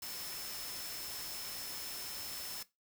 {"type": "tone in noise", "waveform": "sine", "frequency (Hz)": 5274, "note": "E8", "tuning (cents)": 0, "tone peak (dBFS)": -47, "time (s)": [0.02, 2.63], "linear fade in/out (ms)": 5, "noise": "white", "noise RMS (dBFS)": -44, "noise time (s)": [0.02, 2.63], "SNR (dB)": -6, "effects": ["noise-tail reverb RT60 0.2 s tail -17 dB re dry"]}